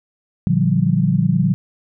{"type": "chord", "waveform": "sine", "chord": "G minor seventh", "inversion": "first", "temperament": "equal with one note detuned", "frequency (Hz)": [116.54, 146.83, 174.61, 193.86], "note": ["Bb2", "D3", "F3", "G3"], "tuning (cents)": [0, 0, 0, -19], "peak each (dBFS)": [-21, -18, -17, -20], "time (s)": [0.47, 1.54], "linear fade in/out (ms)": 0, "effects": []}